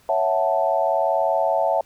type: chord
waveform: sine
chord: F# minor seventh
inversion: second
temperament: equal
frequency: 554.4 / 659.3 / 740 / 880 Hz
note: C#5 / E5 / F#5 / A5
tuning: 0 / 0 / 0 / 0 cents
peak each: -24 / -21 / -24 / -24 dBFS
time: 0.09-1.81 s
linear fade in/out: 2 ms
effects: pink hiss -56 dBFS RMS until 1.85 s